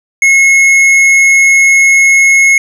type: tone with hard clipping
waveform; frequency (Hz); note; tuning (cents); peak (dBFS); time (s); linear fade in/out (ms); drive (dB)
sine; 2173; C#7; -35; -5; 0.22-2.58; 2; 8
effects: none